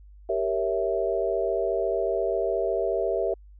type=chord; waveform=sine; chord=G diminished seventh; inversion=none; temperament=equal; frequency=392 / 466.2 / 554.4 / 659.3 Hz; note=G4 / Bb4 / Db5 / Fb5; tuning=0 / 0 / 0 / 0 cents; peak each=-28 / -29 / -31 / -27 dBFS; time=0.29-3.34 s; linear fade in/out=5 ms; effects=added 50 Hz sine -46 dBFS peak until 3.59 s